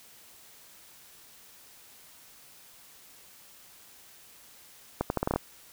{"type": "accelerating click train", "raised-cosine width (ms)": 1, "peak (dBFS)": -12, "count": 8, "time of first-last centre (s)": [5.01, 5.36], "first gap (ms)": 91, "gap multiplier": 0.79, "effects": ["white hiss -54 dBFS RMS until 5.72 s"]}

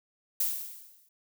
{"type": "noise with exponential decay", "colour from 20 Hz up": "violet", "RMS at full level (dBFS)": -26, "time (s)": [0.4, 1.09], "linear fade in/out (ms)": 5, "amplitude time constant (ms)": 150, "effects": []}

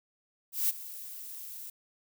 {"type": "noise with ADSR envelope", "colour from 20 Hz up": "violet", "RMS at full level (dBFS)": -26, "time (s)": [0.52, 1.7], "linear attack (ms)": 170, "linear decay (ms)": 25, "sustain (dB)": -17, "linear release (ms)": 4, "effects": []}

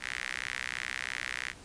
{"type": "tone with high-pass filter", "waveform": "sawtooth", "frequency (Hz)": 63, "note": "B1", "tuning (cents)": 35, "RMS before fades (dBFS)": -37, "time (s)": [0, 1.54], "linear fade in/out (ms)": 50, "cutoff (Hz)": 1900, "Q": 3.8, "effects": ["pink hiss -52 dBFS RMS until 1.64 s", "resampled to 22050 Hz"]}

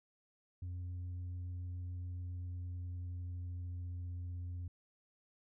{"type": "tone with pitch glide", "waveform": "sine", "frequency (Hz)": [89.3, 88.38], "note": ["F2", "F2"], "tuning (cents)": [39, 21], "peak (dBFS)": -37, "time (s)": [0.62, 4.68], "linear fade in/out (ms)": 5, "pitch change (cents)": -18, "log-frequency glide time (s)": [2.05, 4.1], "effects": ["tanh soft clip ceiling -39 dBFS"]}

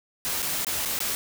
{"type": "noise with dropouts", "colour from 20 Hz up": "white", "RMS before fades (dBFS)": -28, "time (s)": [0.25, 1.15], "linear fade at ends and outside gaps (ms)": 0, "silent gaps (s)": [[0.421, 0.427], [0.647, 0.668], [0.851, 0.857], [0.99, 1.004]], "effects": []}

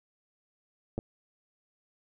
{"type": "clicks", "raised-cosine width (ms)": 2, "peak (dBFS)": [-20, -21], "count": 2, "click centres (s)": [0.98, 0.989], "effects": []}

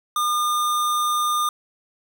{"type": "tone", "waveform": "square", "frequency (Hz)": 1210, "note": "D#6", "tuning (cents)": -49, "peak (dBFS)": -20, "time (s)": [0.16, 1.49], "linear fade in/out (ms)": 2, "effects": []}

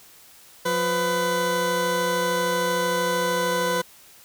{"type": "tone pair together", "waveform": "20% pulse", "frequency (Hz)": [177.7, 500], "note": ["F3", "B4"], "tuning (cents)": [30, 21], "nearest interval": "octave + tritone", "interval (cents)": 1791, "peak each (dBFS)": [-24, -17], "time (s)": [0.65, 3.82], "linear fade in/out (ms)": 10, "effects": ["white hiss -50 dBFS RMS until 4.24 s"]}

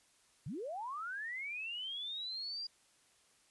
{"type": "linear sweep", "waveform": "sine", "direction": "up", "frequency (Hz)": [108.2, 4844], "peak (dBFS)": -39, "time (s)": [0.46, 2.67], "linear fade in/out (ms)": 5, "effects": ["white hiss -69 dBFS RMS until 3.5 s", "resampled to 24000 Hz"]}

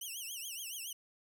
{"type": "tone with vibrato", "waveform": "10% pulse", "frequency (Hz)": 2928, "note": "F#7", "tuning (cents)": -19, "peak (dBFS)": -33, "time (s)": [0.01, 0.93], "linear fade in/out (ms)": 5, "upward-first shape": "triangle", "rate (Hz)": 7.1, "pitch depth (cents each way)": 220, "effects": []}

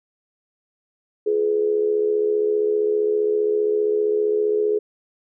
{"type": "tone with amplitude modulation", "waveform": "sine", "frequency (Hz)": 422, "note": "G#4", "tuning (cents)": 28, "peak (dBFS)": -14, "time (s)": [1.26, 4.79], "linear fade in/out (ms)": 10, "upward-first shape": "sine", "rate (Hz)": 75.2, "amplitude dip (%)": 65, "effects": []}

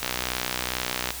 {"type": "click train", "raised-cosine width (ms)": 0.2, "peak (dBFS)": -8, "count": 68, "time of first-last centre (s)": [0.03, 1.105], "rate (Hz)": 62.3, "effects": ["added 60 Hz sine -43 dBFS peak until 1.2 s", "white hiss -36 dBFS RMS until 1.2 s"]}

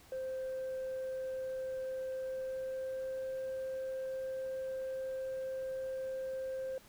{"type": "tone with pitch glide", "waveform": "sine", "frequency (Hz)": [522, 525.3], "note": ["C5", "C5"], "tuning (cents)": [-4, 7], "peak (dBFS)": -34, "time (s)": [0.12, 6.78], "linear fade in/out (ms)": 2, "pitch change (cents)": 11, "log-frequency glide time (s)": [2.13, 3.3], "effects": ["tanh soft clip ceiling -35 dBFS", "pink hiss -60 dBFS RMS until 6.88 s"]}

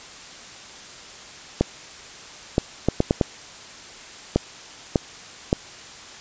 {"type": "clicks", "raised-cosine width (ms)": 2, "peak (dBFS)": -3, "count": 9, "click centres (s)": [1.61, 2.581, 2.886, 3.004, 3.109, 3.212, 4.36, 4.958, 5.529], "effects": ["white hiss -41 dBFS RMS until 6.2 s", "resampled to 16000 Hz"]}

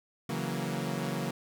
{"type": "chord", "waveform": "sawtooth", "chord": "F# dominant seventh", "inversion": "second", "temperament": "equal", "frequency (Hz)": [138.59, 164.81, 185, 233.1], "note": ["C#3", "E3", "F#3", "A#3"], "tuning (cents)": [0, 0, 0, 0], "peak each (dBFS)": -33, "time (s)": [0.29, 1.31], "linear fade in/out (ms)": 5, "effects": []}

